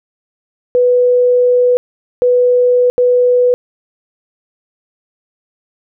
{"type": "tone bursts at uneven times", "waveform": "sine", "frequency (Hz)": 493.9, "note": "B4", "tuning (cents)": 0, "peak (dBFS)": -7, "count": 3, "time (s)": [[0.75, 1.77], [2.22, 2.9], [2.98, 3.54]], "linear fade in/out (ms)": 0, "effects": []}